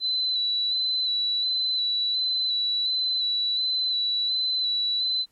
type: tone with vibrato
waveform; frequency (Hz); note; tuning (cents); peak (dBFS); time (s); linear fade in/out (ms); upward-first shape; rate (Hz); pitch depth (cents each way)
sine; 3988; B7; +16; -22; 0-5.26; 50; square; 1.4; 22
effects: pink hiss -67 dBFS RMS until 5.31 s + MP3 64 kbps